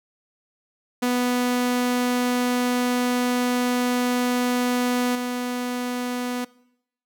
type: tone with level steps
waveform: sawtooth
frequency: 246.9 Hz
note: B3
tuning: in tune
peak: -16 / -21 dBFS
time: 1.02-6.45 s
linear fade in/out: 10 ms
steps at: 5.15 s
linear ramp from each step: 5 ms
effects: noise-tail reverb RT60 0.8 s tail -22 dB re dry